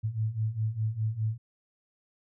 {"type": "beating tone pair", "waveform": "sine", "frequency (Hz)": [106.9, 111.8], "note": ["A2", "A2"], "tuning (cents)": [-49, 28], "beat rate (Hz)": 4.9, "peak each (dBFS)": [-32, -29], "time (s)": [0.03, 1.38], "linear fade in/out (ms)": 20, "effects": []}